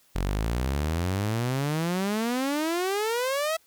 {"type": "exponential sweep", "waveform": "sawtooth", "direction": "up", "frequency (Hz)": [43.65, 659.3], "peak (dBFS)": -21, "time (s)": [0.15, 3.57], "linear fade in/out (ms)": 10, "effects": ["white hiss -62 dBFS RMS until 3.66 s"]}